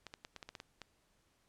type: clicks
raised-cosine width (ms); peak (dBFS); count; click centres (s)
0.2; -29; 9; 0.067 / 0.139 / 0.249 / 0.363 / 0.428 / 0.49 / 0.552 / 0.601 / 0.817
effects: pink hiss -74 dBFS RMS until 1.48 s + low-pass 11000 Hz 12 dB/octave